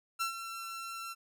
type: tone with ADSR envelope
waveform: sawtooth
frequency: 1351 Hz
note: E6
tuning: 42 cents sharp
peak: -26 dBFS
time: 0.19-1.15 s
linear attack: 23 ms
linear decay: 110 ms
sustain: -10 dB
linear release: 32 ms
effects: none